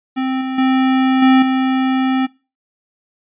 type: tone with level steps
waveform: square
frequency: 261.6 Hz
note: C4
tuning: in tune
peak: -17 / -20 / -12 / -8 / -14 dBFS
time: 0.16-2.27 s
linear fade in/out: 20 ms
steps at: 0.41 / 0.58 / 1.22 / 1.42 s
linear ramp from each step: 5 ms
effects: noise-tail reverb RT60 0.3 s tail -21 dB re dry + resampled to 8000 Hz